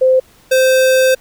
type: tone pair in turn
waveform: sine / square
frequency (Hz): 518 / 519.9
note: C5 / C5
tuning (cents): -17 / -11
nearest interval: unison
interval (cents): 6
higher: second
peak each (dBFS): -7 / -9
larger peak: first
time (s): 0.01-0.2 / 0.51-1.15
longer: second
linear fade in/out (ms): 10
effects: pink hiss -48 dBFS RMS until 1.2 s